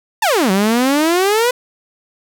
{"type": "exponential two-way sweep", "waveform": "sawtooth", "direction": "down then up", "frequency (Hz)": [944, 185.1, 506], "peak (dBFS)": -8, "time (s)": [0.22, 1.51], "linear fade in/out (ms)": 5, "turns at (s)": 0.51, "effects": []}